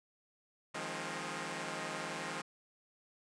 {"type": "chord", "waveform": "5% pulse", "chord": "F minor seventh", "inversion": "third", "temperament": "equal with one note detuned", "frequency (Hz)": [155.56, 174.61, 207.7, 267.7], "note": ["Eb3", "F3", "Ab3", "C4"], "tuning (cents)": [0, 0, 0, 40], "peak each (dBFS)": -33, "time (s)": [0.74, 2.42], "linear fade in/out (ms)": 10, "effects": ["resampled to 22050 Hz"]}